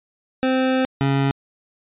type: tone pair in turn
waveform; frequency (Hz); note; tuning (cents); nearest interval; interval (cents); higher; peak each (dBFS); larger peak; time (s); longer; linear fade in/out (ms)
25% pulse; 260 / 137.73; C4 / C#3; -11 / -11; major seventh; 1100; first; -13; neither; 0.43-0.85 / 1.01-1.31; first; 0
effects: resampled to 8000 Hz